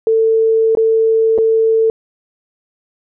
sine tone with dropouts, 446.6 Hz, A4, 26 cents sharp, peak -9 dBFS, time 0.07-1.9 s, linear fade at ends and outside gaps 1 ms, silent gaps 0.751-0.772 / 1.379-1.385 s, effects none

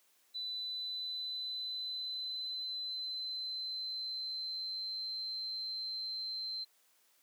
sine tone with pitch glide, 3994 to 4106 Hz, B7 to C8, +19 to -33 cents, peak -37 dBFS, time 0.34-6.65 s, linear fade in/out 20 ms, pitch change +48 cents, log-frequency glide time 0.48-5.1 s, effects white hiss -70 dBFS RMS until 7.22 s + high-pass 300 Hz 12 dB/octave

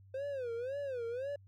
triangle tone with vibrato, 514 Hz, C5, 31 cents flat, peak -34 dBFS, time 0.14-1.36 s, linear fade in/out 5 ms, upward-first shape sine, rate 1.9 Hz, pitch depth 190 cents each way, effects added 97 Hz sine -56 dBFS peak until 1.47 s

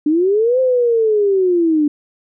sine linear two-way sweep, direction up then down, 290 to 523.3 to 290 Hz, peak -11 dBFS, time 0.06-1.88 s, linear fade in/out 5 ms, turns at 0.6 s, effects none

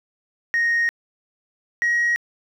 sine tone pair in turn, 1864.7 / 1895.1 Hz, A#6 / A#6, 0 / +28 cents, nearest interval unison, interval 28 cents, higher second, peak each -15 dBFS, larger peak neither, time 0.54-0.89 / 1.82-2.16 s, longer first, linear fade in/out 0 ms, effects tanh soft clip ceiling -15 dBFS + 9-bit

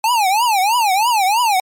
square tone with vibrato, 855 Hz, A5, 50 cents flat, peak -13 dBFS, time 0.04-1.6 s, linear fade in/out 2 ms, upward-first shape triangle, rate 3.1 Hz, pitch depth 280 cents each way, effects MP3 64 kbps

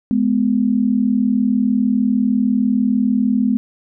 sine tone pair together, 211.6 / 251.6 Hz, G#3 / B3, +33 / +32 cents, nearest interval minor third, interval 299 cents, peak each -16 dBFS, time 0.11-3.57 s, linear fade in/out 0 ms, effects none

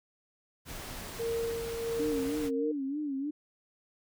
pink noise, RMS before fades -42 dBFS, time 0.65-2.51 s, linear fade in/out 50 ms
sine tone with tremolo, 461.2 Hz, A#4, 19 cents flat, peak -29 dBFS, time 1.19-2.72 s, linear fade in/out 10 ms, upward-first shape sine, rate 1.5 Hz, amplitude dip 50%
sine tone with vibrato, 285 Hz, C#4, 48 cents sharp, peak -31 dBFS, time 1.99-3.31 s, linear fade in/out 10 ms, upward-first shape sine, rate 3.2 Hz, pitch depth 110 cents each way
effects none

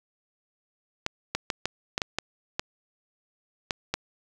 clicks, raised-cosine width 0.2 ms, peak -9 dBFS, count 10, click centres 1.064 / 1.35 / 1.502 / 1.656 / 1.979 / 2.018 / 2.186 / 2.595 / 3.708 / 3.94 s, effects 8-bit

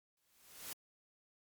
white noise with exponential growth, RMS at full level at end -43 dBFS, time 0.17-0.73 s, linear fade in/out 2 ms, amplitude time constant 120 ms, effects MP3 96 kbps

